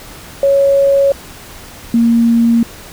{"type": "tone pair in turn", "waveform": "sine", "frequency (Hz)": [554.4, 232.4], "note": ["C#5", "A#3"], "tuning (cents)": [0, -5], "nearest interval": "octave + minor third", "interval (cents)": 1505, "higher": "first", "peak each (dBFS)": -7, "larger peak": "neither", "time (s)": [[0.43, 1.12], [1.94, 2.63]], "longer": "neither", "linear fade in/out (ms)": 2, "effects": ["pink hiss -34 dBFS RMS until 2.92 s"]}